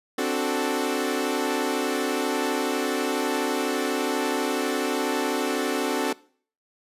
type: chord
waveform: sawtooth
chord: D dominant seventh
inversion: third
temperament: equal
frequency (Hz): 261.6 / 293.7 / 370 / 440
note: C4 / D4 / F#4 / A4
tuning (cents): 0 / 0 / 0 / 0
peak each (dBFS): -25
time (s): 0.18-6.13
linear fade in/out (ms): 5
effects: noise-tail reverb RT60 0.5 s tail -22 dB re dry + resampled to 32000 Hz